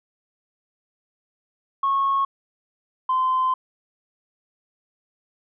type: tone pair in turn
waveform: sine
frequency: 1096 / 1032.9 Hz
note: C#6 / C6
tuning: -20 / -23 cents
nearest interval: minor second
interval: 103 cents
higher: first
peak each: -17 dBFS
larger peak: neither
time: 1.83-2.25 / 3.09-3.54 s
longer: second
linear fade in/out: 5 ms
effects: tanh soft clip ceiling -14 dBFS